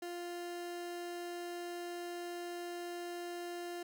30% pulse tone, 349.2 Hz, F4, in tune, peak -38 dBFS, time 0.02-3.83 s, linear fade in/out 5 ms, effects none

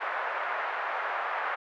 white band-pass noise, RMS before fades -32 dBFS, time 0-1.56 s, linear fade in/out 20 ms, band 600 to 1700 Hz, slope 24 dB/octave, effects none

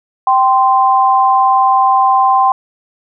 sine tone pair together, 779.9 / 1041 Hz, G5 / C6, -9 / -9 cents, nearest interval perfect fourth, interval 500 cents, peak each -10 dBFS, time 0.27-2.52 s, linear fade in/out 2 ms, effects none

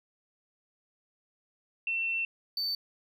sine / triangle tone pair in turn, 2697 / 4547 Hz, E7 / C#8, +39 / +43 cents, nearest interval major sixth, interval 904 cents, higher second, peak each -28 dBFS, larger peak neither, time 1.87-2.25 / 2.57-2.75 s, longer first, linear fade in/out 2 ms, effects none

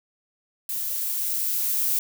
violet noise with level ramp, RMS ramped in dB -29 to -23 dBFS, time 0.69-1.99 s, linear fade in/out 2 ms, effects none

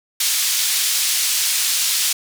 pink band-pass noise, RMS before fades -19 dBFS, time 0.2-2.13 s, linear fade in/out 5 ms, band 3700 to 14000 Hz, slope 12 dB/octave, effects none

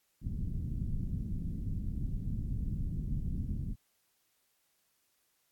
pink low-pass noise, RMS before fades -35 dBFS, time 0.21-3.76 s, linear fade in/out 50 ms, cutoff 210 Hz, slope 24 dB/octave, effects white hiss -75 dBFS RMS until 5.51 s + AAC 64 kbps

